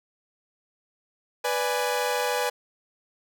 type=chord; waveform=sawtooth; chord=G# diminished; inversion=first; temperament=equal; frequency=493.9 / 587.3 / 830.6 Hz; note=B4 / D5 / G#5; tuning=0 / 0 / 0 cents; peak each=-23 / -27 / -25 dBFS; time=1.44-2.5 s; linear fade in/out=10 ms; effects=none